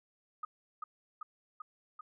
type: tone with echo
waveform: sine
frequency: 1244.5 Hz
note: D#6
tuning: in tune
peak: -35 dBFS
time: 0.43-0.45 s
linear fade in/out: 5 ms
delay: 390 ms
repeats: 4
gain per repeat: -2 dB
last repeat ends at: 2.01 s
effects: none